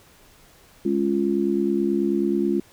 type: harmonic tone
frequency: 69.3 Hz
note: C#2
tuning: in tune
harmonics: 3 / 4 / 5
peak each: -24 / -25 / -22 dBFS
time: 0.85-2.6 s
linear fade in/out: 5 ms
effects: pink hiss -53 dBFS RMS until 2.72 s